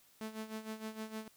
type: tone with tremolo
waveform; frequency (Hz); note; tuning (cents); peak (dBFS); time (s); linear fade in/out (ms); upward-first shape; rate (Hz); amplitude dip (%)
sawtooth; 218.8; A3; -9; -35; 0.21-1.28; 0; sine; 6.5; 75
effects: white hiss -66 dBFS RMS until 1.36 s

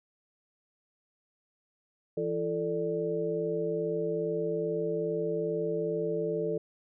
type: tone cluster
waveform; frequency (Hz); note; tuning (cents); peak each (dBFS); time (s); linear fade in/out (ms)
sine; 167.2 / 339.4 / 441.8 / 589; E3 / F4 / A4 / D5; +25 / -49 / +7 / +5; -37 / -36 / -30 / -36; 2.17-6.58; 5
effects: none

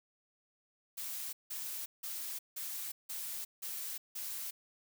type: noise bursts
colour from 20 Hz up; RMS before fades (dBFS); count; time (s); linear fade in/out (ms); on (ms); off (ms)
blue; -41; 7; 0.97-4.51; 10; 360; 170
effects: none

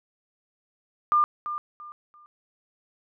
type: tone with echo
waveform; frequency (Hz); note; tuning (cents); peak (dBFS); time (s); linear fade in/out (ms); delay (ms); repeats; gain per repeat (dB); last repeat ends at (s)
sine; 1200; D6; +37; -17; 1.12-1.24; 0; 340; 3; -11; 2.26
effects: none

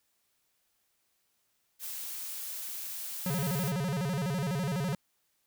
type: noise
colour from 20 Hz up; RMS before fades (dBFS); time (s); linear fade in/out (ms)
blue; -39; 1.79-3.73; 50
type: tone with vibrato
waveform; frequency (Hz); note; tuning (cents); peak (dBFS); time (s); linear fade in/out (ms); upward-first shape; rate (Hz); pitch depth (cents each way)
square; 160; D#3; +49; -30; 3.26-4.95; 2; square; 12; 240
effects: white hiss -75 dBFS RMS until 5.46 s

